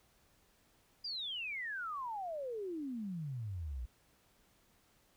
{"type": "exponential sweep", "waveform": "sine", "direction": "down", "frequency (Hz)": [4928, 56.8], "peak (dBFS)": -38, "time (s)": [1.04, 3.86], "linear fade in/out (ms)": 10, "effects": ["pink hiss -70 dBFS RMS until 5.16 s"]}